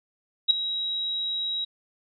sine tone with ADSR envelope, 3842 Hz, B7, 48 cents flat, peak -12 dBFS, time 0.48-1.65 s, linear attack 24 ms, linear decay 9 ms, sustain -14 dB, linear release 11 ms, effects none

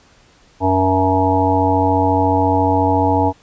harmonic tone, 94.2 Hz, F#2, 32 cents sharp, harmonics 1 / 3 / 5 / 7 / 9 / 10, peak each -19 / -18 / -21 / -21 / -17 / -22 dBFS, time 0.6-3.33 s, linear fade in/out 50 ms, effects pink hiss -51 dBFS RMS until 3.42 s + resampled to 16000 Hz

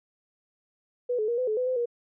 sine tone with pitch steps, 491 / 429.1 / 473.4 / 506 / 431 / 503 / 512 / 476.4 Hz, B4 / A4 / A#4 / B4 / A4 / B4 / C5 / A#4, -10 / -43 / +27 / +42 / -36 / +32 / -38 / +38 cents, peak -24 dBFS, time 1.09-1.858 s, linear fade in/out 10 ms, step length 96 ms, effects none

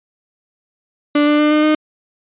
35% pulse tone with pitch steps, 293.7 / 296.9 / 300.2 / 303.5 / 306.9 Hz, D4 / D4 / D4 / D#4 / D#4, 0 / +19 / +38 / -43 / -24 cents, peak -9 dBFS, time 1.15-1.75 s, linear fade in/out 5 ms, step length 120 ms, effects resampled to 8000 Hz

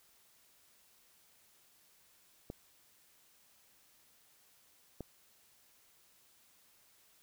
clicks, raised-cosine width 2 ms, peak -28 dBFS, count 2, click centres 2.501 / 5.007 s, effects white hiss -67 dBFS RMS until 7.22 s

